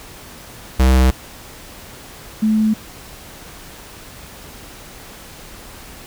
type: tone pair in turn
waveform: square / sine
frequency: 64.5 / 217 Hz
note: C2 / A3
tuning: -24 / -24 cents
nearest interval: octave + major sixth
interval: 2100 cents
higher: second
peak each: -10 / -12 dBFS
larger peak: first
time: 0.79-1.11 / 2.42-2.74 s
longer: neither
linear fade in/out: 10 ms
effects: pink hiss -38 dBFS RMS until 6.06 s